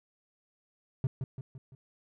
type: tone with echo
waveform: triangle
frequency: 130.4 Hz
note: C3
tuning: 5 cents flat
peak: -23 dBFS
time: 1.04-1.07 s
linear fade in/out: 2 ms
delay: 170 ms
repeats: 4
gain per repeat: -6 dB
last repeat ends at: 1.75 s
effects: none